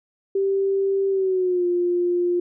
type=tone with pitch glide; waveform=sine; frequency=390.9 to 352.3 Hz; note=G4 to F4; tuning=-5 to +15 cents; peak=-18 dBFS; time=0.35-2.4 s; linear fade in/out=5 ms; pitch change=-180 cents; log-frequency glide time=1.09-1.66 s; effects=none